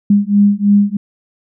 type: beating tone pair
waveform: sine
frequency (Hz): 201.8 / 204.9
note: G#3 / G#3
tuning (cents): -49 / -23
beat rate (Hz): 3.1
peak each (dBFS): -11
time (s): 0.1-0.97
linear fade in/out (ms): 5
effects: none